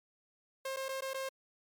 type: tone with dropouts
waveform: sawtooth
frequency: 533 Hz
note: C5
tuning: 32 cents sharp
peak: -32 dBFS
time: 0.65-1.29 s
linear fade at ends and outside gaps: 5 ms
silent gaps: 0.763-0.768 / 0.885-0.889 / 1.008-1.02 / 1.135-1.143 s
effects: MP3 96 kbps